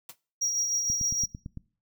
white noise with exponential decay, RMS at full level -36 dBFS, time 0.09-0.16 s, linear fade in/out 5 ms, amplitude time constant 15 ms
triangle tone with tremolo, 5690 Hz, F8, 31 cents sharp, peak -23 dBFS, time 0.41-1.26 s, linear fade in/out 10 ms, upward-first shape sine, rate 6.5 Hz, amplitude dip 40%
click train, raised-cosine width 5 ms, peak -25 dBFS, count 7, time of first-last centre 0.9-1.573 s, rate 8.91 Hz
effects noise-tail reverb RT60 0.4 s tail -22 dB re dry

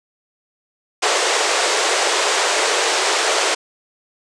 pink band-pass noise, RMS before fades -18 dBFS, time 1.02-3.55 s, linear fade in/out 10 ms, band 380 to 8600 Hz, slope 48 dB/octave, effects none

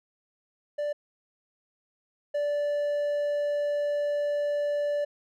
triangle tone pair in turn, 587.3 / 583.2 Hz, D5 / D5, 0 / -12 cents, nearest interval unison, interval 12 cents, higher first, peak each -25 / -23 dBFS, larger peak second, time 0.78-0.93 / 2.34-5.05 s, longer second, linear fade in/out 10 ms, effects none

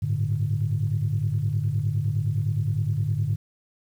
sine chord, G suspended second, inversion none, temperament equal with one note detuned, 100.29 / 110 / 146.83 Hz, G2 / A2 / D3, +40 / 0 / 0 cents, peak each -26 / -25 / -26 dBFS, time 0.02-3.36 s, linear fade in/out 10 ms, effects tanh soft clip ceiling -14 dBFS + 9-bit

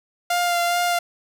sawtooth tone with vibrato, 698.5 Hz, F5, in tune, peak -15 dBFS, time 0.3-0.99 s, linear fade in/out 5 ms, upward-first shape sine, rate 2.4 Hz, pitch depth 16 cents each way, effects none

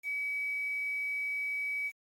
sine tone with quantisation, 2278 Hz, C#7, 47 cents sharp, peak -31 dBFS, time 0.03-1.92 s, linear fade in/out 50 ms, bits 9, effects MP3 64 kbps

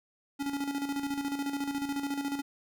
square tone with tremolo, 280.7 Hz, C#4, 22 cents sharp, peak -30 dBFS, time 0.39-2.42 s, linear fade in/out 20 ms, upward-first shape square, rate 14 Hz, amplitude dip 55%, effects none

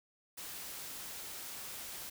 white noise, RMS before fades -45 dBFS, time 0.37-2.1 s, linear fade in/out 10 ms, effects none

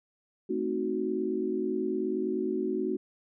sine chord, A diminished seventh, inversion none, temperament equal, 220 / 261.6 / 311.1 / 370 Hz, A3 / C4 / Eb4 / Gb4, 0 / 0 / 0 / 0 cents, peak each -35 / -35 / -34 / -30 dBFS, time 0.49-2.97 s, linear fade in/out 10 ms, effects none

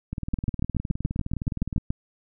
two click trains, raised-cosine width 5 ms, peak -17 / -12 dBFS, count 33 / 12, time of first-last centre 0.13-1.779 / 0.34-1.905 s, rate 19.4 / 7.03 Hz, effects none

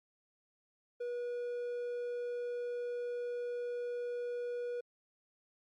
triangle tone, 484.2 Hz, B4, 34 cents flat, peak -34 dBFS, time 1-4.81 s, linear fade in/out 10 ms, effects Opus 48 kbps

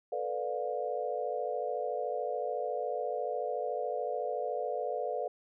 sine chord, B half-diminished seventh, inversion third, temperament equal with one note detuned, 440 / 493.9 / 587.3 / 709.8 Hz, A4 / B4 / D5 / F5, 0 / 0 / 0 / +28 cents, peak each -38 / -36 / -37 / -37 dBFS, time 0.12-5.28 s, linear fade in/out 5 ms, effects none

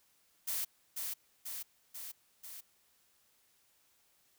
blue noise with echo, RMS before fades -36 dBFS, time 0.47-0.65 s, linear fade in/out 10 ms, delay 490 ms, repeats 4, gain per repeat -3 dB, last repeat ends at 2.61 s, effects white hiss -71 dBFS RMS until 4.38 s

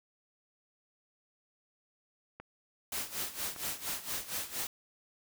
click train, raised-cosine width 0.5 ms, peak -30 dBFS, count 4, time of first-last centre 2.4-4.144 s, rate 1.72 Hz
white noise with tremolo, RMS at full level -35 dBFS, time 2.92-4.67 s, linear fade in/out 2 ms, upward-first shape sine, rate 4.3 Hz, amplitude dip 80%
effects none

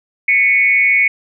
sine tone with frequency modulation, 2217 Hz, C#7, in tune, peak -9 dBFS, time 0.28-1.08 s, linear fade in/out 5 ms, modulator 205 Hz, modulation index 0.62, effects none

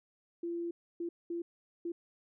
sine tone bursts at uneven times, 341.4 Hz, F4, 39 cents flat, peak -34 dBFS, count 4, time 0.43-0.71 / 1-1.09 / 1.3-1.42 / 1.85-1.92 s, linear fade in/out 5 ms, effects none

